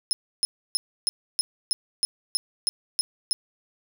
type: tone bursts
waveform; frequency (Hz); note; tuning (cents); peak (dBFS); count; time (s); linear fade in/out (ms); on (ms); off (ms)
30% pulse; 5160; E8; -38; -16; 11; 0.11-3.33; 0; 20; 300
effects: none